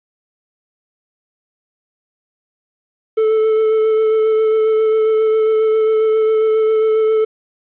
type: tone with vibrato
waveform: triangle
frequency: 437.9 Hz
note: A4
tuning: 8 cents flat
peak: -9 dBFS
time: 3.17-7.25 s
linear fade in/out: 10 ms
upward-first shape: sine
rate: 7.4 Hz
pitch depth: 14 cents each way
effects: resampled to 8000 Hz + 8-bit